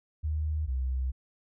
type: tone pair in turn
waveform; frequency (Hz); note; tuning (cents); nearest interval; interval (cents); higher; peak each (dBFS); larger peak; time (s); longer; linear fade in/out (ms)
sine; 76.9 / 64.64; D#2 / C2; -20 / -20; minor third; 300; first; -27; neither; 0.23-0.67 / 0.67-1.12; second; 20
effects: none